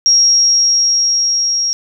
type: tone with level ramp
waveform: sine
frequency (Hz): 5600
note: F8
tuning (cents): +4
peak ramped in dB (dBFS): -6 to -13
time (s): 0.06-1.73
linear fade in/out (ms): 0
effects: none